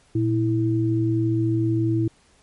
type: tone pair together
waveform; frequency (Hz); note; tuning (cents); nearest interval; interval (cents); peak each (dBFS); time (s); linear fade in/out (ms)
sine; 116.54 / 327.3; A#2 / E4; 0 / -12; octave + tritone; 1788; -21 / -21; 0.15-2.08; 5
effects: pink hiss -58 dBFS RMS until 2.42 s + MP3 48 kbps